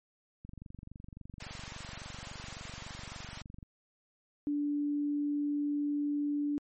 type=click train; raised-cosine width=5 ms; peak=-34 dBFS; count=76; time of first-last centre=0.45-3.628 s; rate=23.6 Hz
type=high-pass noise; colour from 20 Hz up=pink; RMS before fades=-47 dBFS; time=1.4-3.42 s; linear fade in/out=5 ms; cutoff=700 Hz; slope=12 dB/octave
type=tone; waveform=sine; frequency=291.2 Hz; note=D4; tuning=15 cents flat; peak=-29 dBFS; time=4.47-6.58 s; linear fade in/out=0 ms
effects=MP3 32 kbps